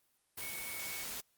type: tone in noise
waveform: sine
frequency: 2225 Hz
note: C#7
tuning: 6 cents sharp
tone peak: -45 dBFS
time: 0.41-1.04 s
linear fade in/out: 10 ms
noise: white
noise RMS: -42 dBFS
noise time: 0.37-1.21 s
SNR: -6 dB
effects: white hiss -75 dBFS RMS until 1.37 s + Opus 32 kbps